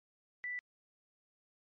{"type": "tone", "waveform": "sine", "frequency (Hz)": 1975.5, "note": "B6", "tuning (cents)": 0, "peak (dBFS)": -37, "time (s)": [0.44, 0.59], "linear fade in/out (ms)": 0, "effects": ["MP3 32 kbps"]}